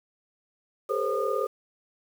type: tone cluster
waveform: sine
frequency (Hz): 400.6 / 440.6 / 504 / 542 / 1217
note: G4 / A4 / B4 / C#5 / D#6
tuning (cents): +38 / +2 / +35 / -39 / -39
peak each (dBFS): -31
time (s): 0.89-1.47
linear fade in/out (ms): 10
effects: 8-bit